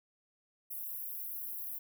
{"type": "high-pass noise", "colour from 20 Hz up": "white", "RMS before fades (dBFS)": -41, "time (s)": [0.7, 1.79], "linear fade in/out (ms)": 10, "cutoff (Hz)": 11000, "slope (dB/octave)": 96, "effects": []}